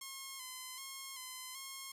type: tone with vibrato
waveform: 5% pulse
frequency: 1051 Hz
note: C6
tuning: 7 cents sharp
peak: -33 dBFS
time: 0.01-1.92 s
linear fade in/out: 5 ms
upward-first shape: square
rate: 1.3 Hz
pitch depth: 43 cents each way
effects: resampled to 32000 Hz + 11-bit